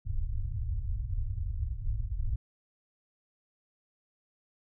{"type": "low-pass noise", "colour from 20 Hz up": "pink", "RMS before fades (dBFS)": -32, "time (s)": [0.05, 2.36], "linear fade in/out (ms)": 5, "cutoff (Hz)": 110, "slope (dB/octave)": 48, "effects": []}